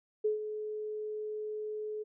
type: tone with ADSR envelope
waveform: sine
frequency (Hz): 426.9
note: G#4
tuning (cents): +48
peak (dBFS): -25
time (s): 0.24-2.04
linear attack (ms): 12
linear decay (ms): 130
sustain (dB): -10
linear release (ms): 22
effects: none